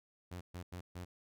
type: tone bursts at uneven times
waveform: sawtooth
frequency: 89.1 Hz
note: F2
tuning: 35 cents sharp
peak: -39 dBFS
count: 4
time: 0.31-0.41 / 0.54-0.63 / 0.72-0.81 / 0.95-1.05 s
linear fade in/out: 10 ms
effects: none